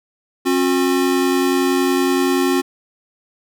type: tone pair together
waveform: square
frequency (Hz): 269.8 / 360.5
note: C#4 / F#4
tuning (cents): -47 / -45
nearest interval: perfect fourth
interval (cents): 502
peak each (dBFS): -18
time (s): 0.45-2.62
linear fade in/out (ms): 20
effects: none